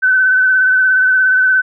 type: tone with vibrato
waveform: sine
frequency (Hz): 1518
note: F#6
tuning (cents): +44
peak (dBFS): -8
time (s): 0.02-1.62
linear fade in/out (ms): 20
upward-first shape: triangle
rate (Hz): 17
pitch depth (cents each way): 31
effects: none